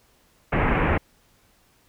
pink low-pass noise, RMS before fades -21 dBFS, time 0.52-0.98 s, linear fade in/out 10 ms, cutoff 2500 Hz, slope 48 dB/octave, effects pink hiss -61 dBFS RMS until 1.88 s

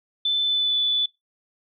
sine tone with pitch glide, 3520 to 3476 Hz, A7 to A7, 0 to -22 cents, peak -19 dBFS, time 0.25-1.06 s, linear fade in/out 5 ms, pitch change -22 cents, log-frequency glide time 0.44-0.77 s, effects noise-tail reverb RT60 0.2 s tail -23 dB re dry

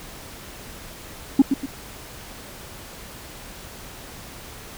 sine tone with echo, 272.8 Hz, C#4, 28 cents flat, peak -6 dBFS, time 1.39-1.42 s, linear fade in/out 5 ms, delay 120 ms, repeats 2, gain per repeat -9 dB, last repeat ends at 1.66 s, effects tanh soft clip ceiling -7 dBFS + pink hiss -40 dBFS RMS until 4.77 s

